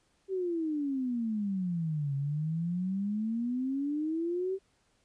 sine exponential two-way sweep, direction down then up, 390.5 to 137 to 390.5 Hz, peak -29 dBFS, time 0.28-4.59 s, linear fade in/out 50 ms, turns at 2.15 s, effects pink hiss -71 dBFS RMS until 5.04 s + resampled to 22050 Hz

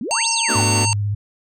sine exponential two-way sweep, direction up then down, 197.3 to 6645 to 751 Hz, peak -23 dBFS, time 0.01-0.61 s, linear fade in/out 2 ms, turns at 0.3 s
harmonic tone, 912 Hz, A#5, 38 cents flat, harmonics 1 / 3 / 5 / 7 / 9, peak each -24 / -24 / -24 / -24 / -24 dBFS, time 0.11-0.93 s, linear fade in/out 0 ms
sawtooth chord, B minor seventh, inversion third, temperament equal, 220 / 246.9 / 293.7 / 370 Hz, A3 / B3 / D4 / F#4, 0 / 0 / 0 / 0 cents, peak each -22 / -24 / -23 / -23 dBFS, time 0.48-0.86 s, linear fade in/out 20 ms
sine tone with vibrato, 102.7 Hz, G#2, 19 cents flat, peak -18 dBFS, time 0.55-1.15 s, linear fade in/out 10 ms, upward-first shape sine, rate 16 Hz, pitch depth 28 cents each way
effects none

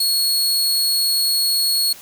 sawtooth tone, 4338 Hz, C#8, 38 cents flat, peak -13 dBFS, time 0-1.93 s, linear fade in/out 5 ms, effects white hiss -41 dBFS RMS until 2.01 s

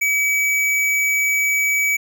sine tone with hard clipping, 2282 Hz, C#7, 50 cents sharp, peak -17 dBFS, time 0.01-1.97 s, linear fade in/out 10 ms, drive 17 dB, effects none

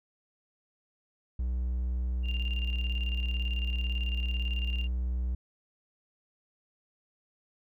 triangle tone, 61.74 Hz, B1, in tune, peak -26 dBFS, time 1.39-5.35 s, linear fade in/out 5 ms
sine tone with tremolo, 2794 Hz, F7, in tune, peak -34 dBFS, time 2.23-4.88 s, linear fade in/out 50 ms, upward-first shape square, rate 18 Hz, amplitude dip 65%
effects none

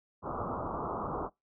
white low-pass noise, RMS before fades -36 dBFS, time 0.22-1.3 s, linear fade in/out 50 ms, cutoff 1300 Hz, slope 96 dB/octave, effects noise-tail reverb RT60 0.2 s tail -25 dB re dry

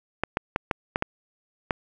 clicks, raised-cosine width 0.5 ms, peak -8 dBFS, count 7, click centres 0.236 / 0.371 / 0.561 / 0.712 / 0.959 / 1.024 / 1.708 s, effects none

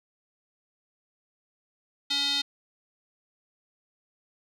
square tone with band-pass filter, 282.9 Hz, C#4, 35 cents sharp, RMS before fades -27 dBFS, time 2.1-2.42 s, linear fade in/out 10 ms, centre 3900 Hz, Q 7.1, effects none

